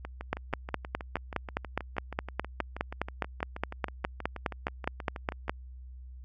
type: two click trains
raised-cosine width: 0.5 ms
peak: -13 / -23 dBFS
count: 26 / 35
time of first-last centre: 0.33-5.495 / 0.05-5.481 s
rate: 4.84 / 6.26 Hz
effects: added 63 Hz sine -43 dBFS peak until 6.24 s